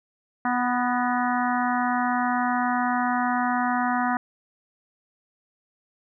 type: harmonic tone with a mistuned harmonic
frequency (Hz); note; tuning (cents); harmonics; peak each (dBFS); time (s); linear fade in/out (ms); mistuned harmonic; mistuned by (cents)
246.9; B3; 0; 1 / 3 / 4 / 5 / 6 / 7 / 8; -26 / -26 / -29 / -30 / -31 / -35 / -36; 0.45-4.17; 2; 8; -66
effects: none